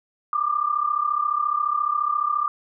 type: tone pair together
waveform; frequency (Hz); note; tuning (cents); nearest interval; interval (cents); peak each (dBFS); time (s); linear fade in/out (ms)
sine; 1174.7 / 1209.1; D6 / D#6; 0 / -50; unison; 50; -23; 0.33-2.48; 2
effects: none